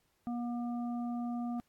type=harmonic tone; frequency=239.5 Hz; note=A#3; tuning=47 cents sharp; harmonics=1 / 3 / 5; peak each=-34 / -43 / -52 dBFS; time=0.27-1.6 s; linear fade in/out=0 ms; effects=pink hiss -75 dBFS RMS until 1.68 s + AAC 64 kbps